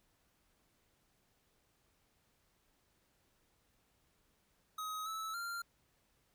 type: tone with pitch steps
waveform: square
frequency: 1265 / 1306 / 1387 Hz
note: D#6 / E6 / F6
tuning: +28 / -17 / -12 cents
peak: -40 dBFS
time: 4.78-5.62 s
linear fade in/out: 5 ms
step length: 280 ms
effects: pink hiss -75 dBFS RMS until 6.34 s